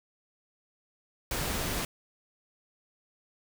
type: noise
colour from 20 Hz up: pink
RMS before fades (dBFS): -32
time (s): 1.31-1.85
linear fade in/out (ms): 2
effects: none